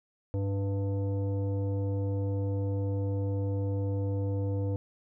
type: tone with frequency modulation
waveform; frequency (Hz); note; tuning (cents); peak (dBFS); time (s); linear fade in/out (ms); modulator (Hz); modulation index
sine; 100; G2; +35; -27; 0.34-4.76; 0; 394; 0.66
effects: none